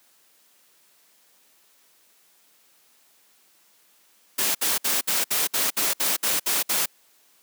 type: noise bursts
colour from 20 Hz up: white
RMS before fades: -23 dBFS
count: 11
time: 4.38-6.86 s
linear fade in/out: 10 ms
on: 170 ms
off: 61 ms
effects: white hiss -60 dBFS RMS until 7.42 s + high-pass 200 Hz 12 dB/octave